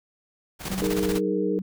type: noise with tremolo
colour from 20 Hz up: pink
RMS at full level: -30 dBFS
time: 0.59-1.21 s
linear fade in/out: 50 ms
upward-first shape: square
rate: 16 Hz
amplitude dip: 60%
type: tone with vibrato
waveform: sine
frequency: 190 Hz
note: F#3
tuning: 46 cents sharp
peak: -28 dBFS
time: 0.7-1.62 s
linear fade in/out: 5 ms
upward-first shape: sine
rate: 10 Hz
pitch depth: 20 cents each way
type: chord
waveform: sine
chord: D# suspended fourth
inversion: none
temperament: equal with one note detuned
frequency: 311.1 / 413.4 / 466.2 Hz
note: D#4 / G#4 / A#4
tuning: 0 / -8 / 0 cents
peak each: -27 / -27 / -28 dBFS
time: 0.82-1.59 s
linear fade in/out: 0 ms
effects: none